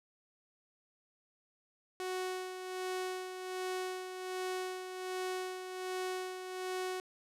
sawtooth tone with tremolo, 370 Hz, F#4, in tune, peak -31 dBFS, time 2-7 s, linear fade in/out 0 ms, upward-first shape sine, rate 1.3 Hz, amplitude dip 55%, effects low-pass 12000 Hz 12 dB/octave

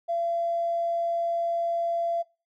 triangle tone with tanh clipping, 680 Hz, F5, 46 cents flat, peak -24 dBFS, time 0.08-2.23 s, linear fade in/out 20 ms, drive 2 dB, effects noise-tail reverb RT60 0.3 s tail -22 dB re dry

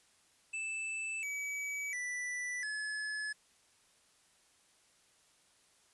square tone with pitch steps, 2637 / 2282 / 1975.5 / 1709.9 Hz, E7 / C#7 / B6 / A6, 0 / +50 / 0 / -50 cents, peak -37 dBFS, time 0.53-3.33 s, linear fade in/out 10 ms, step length 700 ms, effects white hiss -68 dBFS RMS until 5.93 s + resampled to 24000 Hz

